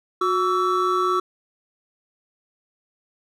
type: tone cluster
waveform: triangle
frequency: 364.1 / 1137 / 1321 Hz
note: F#4 / C#6 / E6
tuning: -28 / +44 / +3 cents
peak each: -21 dBFS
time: 0.21-1.2 s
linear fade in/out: 5 ms
effects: none